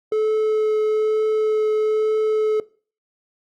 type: tone with vibrato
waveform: triangle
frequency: 432 Hz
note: A4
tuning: 32 cents flat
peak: -15 dBFS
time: 0.12-2.6 s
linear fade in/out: 2 ms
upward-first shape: triangle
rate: 1.1 Hz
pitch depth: 9 cents each way
effects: noise-tail reverb RT60 0.4 s tail -20 dB re dry + Opus 48 kbps